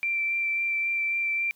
sine tone with vibrato, 2349 Hz, D7, in tune, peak -24 dBFS, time 0.03-1.51 s, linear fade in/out 0 ms, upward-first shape sine, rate 3.7 Hz, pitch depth 11 cents each way, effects white hiss -64 dBFS RMS until 1.55 s

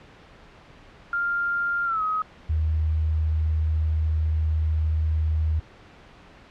sine tone with pitch glide, 1396.9 to 1266.2 Hz, F6 to D#6, 0 to +30 cents, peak -22 dBFS, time 1.13-2.22 s, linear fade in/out 2 ms, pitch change -170 cents, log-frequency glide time 1.85-2.02 s
sine tone, 78.5 Hz, D#2, 16 cents sharp, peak -20 dBFS, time 2.49-5.6 s, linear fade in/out 10 ms
effects pink hiss -49 dBFS RMS until 6.5 s + low-pass 3000 Hz 12 dB/octave

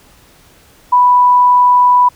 sine tone, 987.8 Hz, B5, in tune, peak -5 dBFS, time 0.92-2.09 s, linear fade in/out 10 ms, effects pink hiss -46 dBFS RMS until 2.15 s

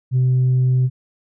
sine tone, 127.9 Hz, C3, 39 cents flat, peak -11 dBFS, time 0.11-0.9 s, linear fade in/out 50 ms, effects tanh soft clip ceiling -11 dBFS

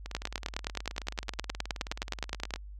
two click trains, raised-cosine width 0.2 ms, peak -13 / -22 dBFS, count 24 / 48, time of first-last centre 0.15-2.538 / 0.06-2.56 s, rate 9.63 / 18.8 Hz, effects added 50 Hz sine -42 dBFS peak until 2.79 s

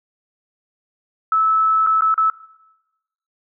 sine tone with dropouts, 1305 Hz, E6, 18 cents flat, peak -13 dBFS, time 1.32-2.3 s, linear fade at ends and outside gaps 2 ms, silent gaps 1.865-1.87 / 2.009-2.02 / 2.142-2.178 s, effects noise-tail reverb RT60 1.0 s tail -19 dB re dry

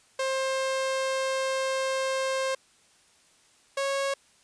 sawtooth tone pair in turn, 530 / 549.8 Hz, C5 / C#5, +22 / -14 cents, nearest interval minor second, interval 64 cents, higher second, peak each -22 dBFS, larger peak neither, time 0.19-2.55 / 3.77-4.14 s, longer first, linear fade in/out 5 ms, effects white hiss -61 dBFS RMS until 4.43 s + resampled to 22050 Hz

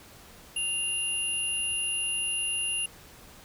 sine tone pair together, 2794 / 10549 Hz, F7 / E9, 0 / 0 cents, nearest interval octave + major seventh, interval 2300 cents, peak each -29 / -31 dBFS, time 0.56-2.86 s, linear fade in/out 5 ms, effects pink hiss -51 dBFS RMS until 3.44 s

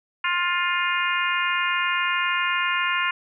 harmonic tone, 352.4 Hz, F4, 16 cents sharp, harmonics 3 / 4 / 5 / 6 / 7 / 8, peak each -26 / -27 / -28 / -29 / -29 / -30 dBFS, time 0.24-3.11 s, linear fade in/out 5 ms, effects none

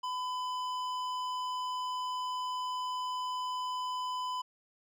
triangle tone with hard clipping, 1005 Hz, B5, 30 cents sharp, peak -35 dBFS, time 0.03-4.42 s, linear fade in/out 10 ms, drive 15 dB, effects none

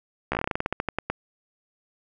slowing click train, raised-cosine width 0.5 ms, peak -10 dBFS, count 17, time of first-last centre 0.32-1.1 s, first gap 14 ms, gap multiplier 1.15, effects none

